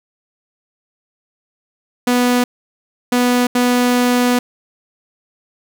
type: tone bursts at uneven times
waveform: sawtooth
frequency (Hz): 246.1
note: B3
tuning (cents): -6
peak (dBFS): -8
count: 3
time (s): 2.07-2.44 / 3.12-3.47 / 3.55-4.39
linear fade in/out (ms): 5
effects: none